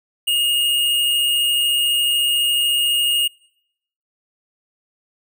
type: tone with amplitude modulation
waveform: square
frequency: 2852 Hz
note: F7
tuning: 36 cents sharp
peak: -15 dBFS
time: 0.27-3.28 s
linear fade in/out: 10 ms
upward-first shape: sine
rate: 134 Hz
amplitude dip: 30%
effects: noise-tail reverb RT60 0.8 s tail -26 dB re dry